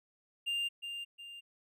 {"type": "tone with echo", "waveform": "triangle", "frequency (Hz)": 2798, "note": "F7", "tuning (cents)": 3, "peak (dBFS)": -30, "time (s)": [0.46, 0.69], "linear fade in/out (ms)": 20, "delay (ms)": 360, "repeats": 2, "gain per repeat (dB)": -7, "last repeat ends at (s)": 1.41, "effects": []}